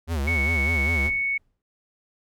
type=tone with vibrato; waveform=square; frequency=75.8 Hz; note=D#2; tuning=45 cents flat; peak=-24 dBFS; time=0.07-1.11 s; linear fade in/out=50 ms; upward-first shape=sine; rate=5 Hz; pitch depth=190 cents each way
type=tone; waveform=sine; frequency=2217 Hz; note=C#7; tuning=in tune; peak=-22 dBFS; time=0.27-1.38 s; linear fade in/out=10 ms
type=noise with exponential decay; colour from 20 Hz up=brown; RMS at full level=-38 dBFS; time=1.06-1.62 s; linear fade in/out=1 ms; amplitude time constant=120 ms
effects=none